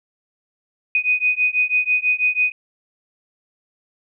sine beating tone pair, 2489 / 2495.1 Hz, D#7 / D#7, 0 / +4 cents, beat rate 6.1 Hz, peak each -19 dBFS, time 0.95-2.52 s, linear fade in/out 2 ms, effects none

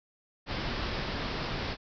pink low-pass noise, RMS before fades -34 dBFS, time 0.46-1.77 s, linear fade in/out 50 ms, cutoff 5300 Hz, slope 96 dB/octave, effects none

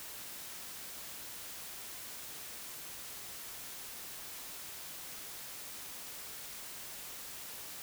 silence, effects white hiss -46 dBFS RMS until 7.82 s

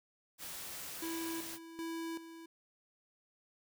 white noise, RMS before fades -45 dBFS, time 0.38-1.59 s, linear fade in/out 50 ms
square tone with tremolo, 329.6 Hz, E4, in tune, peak -39 dBFS, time 1.02-2.46 s, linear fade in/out 5 ms, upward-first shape square, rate 1.3 Hz, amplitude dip 70%
effects none

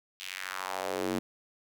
square tone with high-pass filter sweep, 46.8 Hz, F#1, 20 cents sharp, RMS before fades -35 dBFS, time 0.2-1.19 s, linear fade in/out 0 ms, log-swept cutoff 3100 to 250 Hz, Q 2.1, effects none

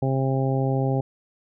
harmonic tone, 133.5 Hz, C3, 35 cents sharp, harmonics 1 / 2 / 3 / 4 / 5 / 6, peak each -22 / -28 / -29 / -30 / -34 / -32 dBFS, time 0.02-1.01 s, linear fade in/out 5 ms, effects none

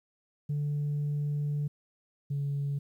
sine tone pair in turn, 146.4 / 141.66 Hz, D3 / C#3, -5 / +38 cents, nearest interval minor second, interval 57 cents, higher first, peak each -26 / -27 dBFS, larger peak first, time 0.49-1.68 / 2.3-2.79 s, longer first, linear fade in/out 10 ms, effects tanh soft clip ceiling -26 dBFS + 11-bit

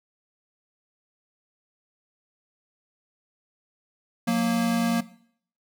square tone pair together, 181.86 / 232.6 Hz, F#3 / A#3, -30 / -4 cents, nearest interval major third, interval 426 cents, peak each -27 / -23 dBFS, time 4.27-5.01 s, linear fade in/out 10 ms, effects noise-tail reverb RT60 0.6 s tail -18 dB re dry

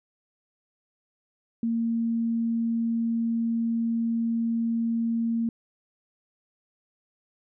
sine tone, 230 Hz, A#3, 23 cents flat, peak -23 dBFS, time 1.63-5.49 s, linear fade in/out 2 ms, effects none

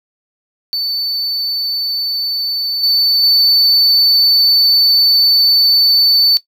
triangle tone with level steps, 4512 Hz, C#8, 30 cents sharp, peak -14 / -8 / -6 dBFS, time 0.73-6.37 s, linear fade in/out 0 ms, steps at 2.83 / 3.23 s, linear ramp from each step 5 ms, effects noise-tail reverb RT60 0.1 s tail -18 dB re dry

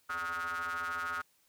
square ring-modulated tone, 84.8 Hz, E2, 50 cents sharp, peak -32 dBFS, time 0.09-1.22 s, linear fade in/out 10 ms, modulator 1350 Hz, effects white hiss -70 dBFS RMS until 1.48 s

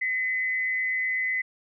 sine tone with frequency modulation, 2023 Hz, B6, 41 cents sharp, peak -24 dBFS, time 0.01-1.42 s, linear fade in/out 10 ms, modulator 172 Hz, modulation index 0.37, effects none

